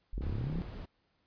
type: linear sweep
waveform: sine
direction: up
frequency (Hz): 34.04 to 185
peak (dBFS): -34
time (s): 0.13-0.62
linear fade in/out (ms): 0
type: click train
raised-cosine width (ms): 3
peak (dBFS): -27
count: 16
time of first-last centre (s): 0.18-0.615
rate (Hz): 34.5
type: noise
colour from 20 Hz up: brown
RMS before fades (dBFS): -42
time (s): 0.21-0.86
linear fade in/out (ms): 10
effects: pink hiss -75 dBFS RMS until 1.26 s + resampled to 11025 Hz